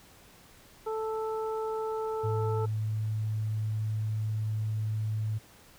harmonic tone, 439.6 Hz, A4, 2 cents flat, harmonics 1 / 2 / 3, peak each -31 / -37 / -41 dBFS, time 0.86-2.66 s, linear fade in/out 10 ms
sine tone, 108.3 Hz, A2, 27 cents flat, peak -28 dBFS, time 2.23-5.39 s, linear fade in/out 20 ms
effects pink hiss -56 dBFS RMS until 5.78 s

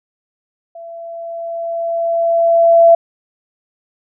sine tone with level ramp, 672 Hz, E5, 33 cents sharp, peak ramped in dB -30 to -3 dBFS, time 0.75-2.95 s, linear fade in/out 5 ms, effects none

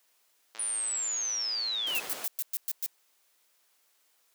click train, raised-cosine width 0.2 ms, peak -27 dBFS, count 170, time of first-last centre 0.55-2.073 s, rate 111 Hz
sine linear sweep, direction down, 9540 to 2548 Hz, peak -29 dBFS, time 0.59-2 s, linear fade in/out 5 ms
pink noise, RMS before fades -39 dBFS, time 1.87-2.26 s, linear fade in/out 0 ms
violet noise bursts, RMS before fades -31 dBFS, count 7, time 1.95-2.862 s, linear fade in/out 0 ms, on 36 ms, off 110 ms
effects white hiss -69 dBFS RMS until 4.34 s + high-pass 400 Hz 12 dB/octave

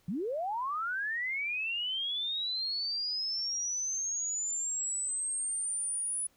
sine linear sweep, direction up, 153.3 to 9956 Hz, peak -31 dBFS, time 0.08-6.27 s, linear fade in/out 5 ms, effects pink hiss -68 dBFS RMS until 6.36 s

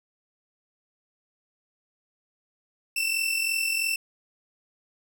sawtooth tone pair together, 2657 / 2700 Hz, E7 / E7, +13 / +41 cents, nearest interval unison, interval 28 cents, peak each -24 dBFS, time 2.96-3.96 s, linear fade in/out 5 ms, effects none

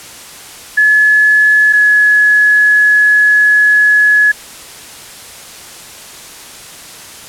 sine tone pair in turn, 1709 / 1695.2 Hz, G#6 / G#6, +49 / +35 cents, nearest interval unison, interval 14 cents, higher first, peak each -5 dBFS, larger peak neither, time 0.77-1.73 / 1.73-4.32 s, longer second, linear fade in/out 10 ms, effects white hiss -32 dBFS RMS until 7.28 s + low-pass 11000 Hz 12 dB/octave

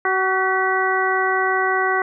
harmonic tone with a mistuned harmonic, 377.1 Hz, F#4, 33 cents sharp, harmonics 1 / 2 / 3 / 4 / 5, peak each -23 / -23 / -23 / -23 / -23 dBFS, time 0.05-2.02 s, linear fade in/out 2 ms, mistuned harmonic 5, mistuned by +54 cents, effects none

